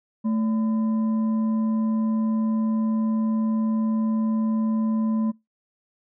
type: tone with frequency modulation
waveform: sine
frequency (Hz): 220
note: A3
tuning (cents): 0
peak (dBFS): -20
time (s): 0.24-5.32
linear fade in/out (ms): 20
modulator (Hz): 792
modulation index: 0.22
effects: noise-tail reverb RT60 0.2 s tail -24 dB re dry